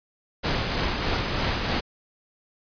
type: noise with tremolo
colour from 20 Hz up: pink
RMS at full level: -24 dBFS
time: 0.43-1.81 s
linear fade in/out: 20 ms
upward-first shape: triangle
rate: 3.2 Hz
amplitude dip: 35%
effects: resampled to 11025 Hz